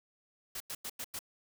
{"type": "noise bursts", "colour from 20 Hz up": "white", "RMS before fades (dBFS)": -40, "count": 5, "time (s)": [0.55, 1.191], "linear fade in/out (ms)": 5, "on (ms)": 53, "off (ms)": 94, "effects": []}